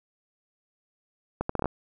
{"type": "accelerating click train", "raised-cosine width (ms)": 1, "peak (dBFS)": -13, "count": 7, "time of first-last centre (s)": [1.41, 1.657], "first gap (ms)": 84, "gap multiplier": 0.7, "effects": []}